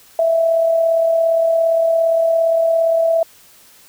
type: tone with amplitude modulation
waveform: sine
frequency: 659.3 Hz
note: E5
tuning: in tune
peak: -10 dBFS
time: 0.19-3.23 s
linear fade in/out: 2 ms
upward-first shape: sine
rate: 37.4 Hz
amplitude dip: 40%
effects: white hiss -47 dBFS RMS until 3.88 s